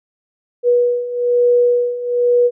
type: beating tone pair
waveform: sine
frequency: 485 / 486.1 Hz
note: B4 / B4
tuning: -31 / -28 cents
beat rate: 1.1 Hz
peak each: -17 / -13 dBFS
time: 0.63-2.51 s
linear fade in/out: 50 ms
effects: none